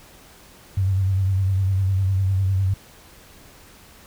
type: tone with vibrato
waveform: sine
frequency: 95.7 Hz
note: G2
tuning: 41 cents flat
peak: -17 dBFS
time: 0.77-2.74 s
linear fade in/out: 5 ms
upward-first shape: triangle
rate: 9.9 Hz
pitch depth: 59 cents each way
effects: pink hiss -48 dBFS RMS until 4.06 s